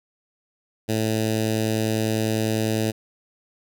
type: tone with notch filter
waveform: 10% pulse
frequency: 110 Hz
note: A2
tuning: in tune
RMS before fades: -23 dBFS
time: 0.88-2.92 s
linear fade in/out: 20 ms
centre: 1200 Hz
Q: 0.71
effects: none